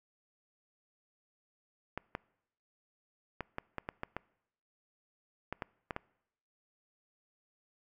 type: clicks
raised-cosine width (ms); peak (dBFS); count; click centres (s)
0.5; -21; 12; 1.976 / 2.151 / 3.407 / 3.584 / 3.783 / 3.889 / 4.034 / 4.166 / 5.526 / 5.622 / 5.908 / 5.964
effects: noise-tail reverb RT60 0.8 s tail -24 dB re dry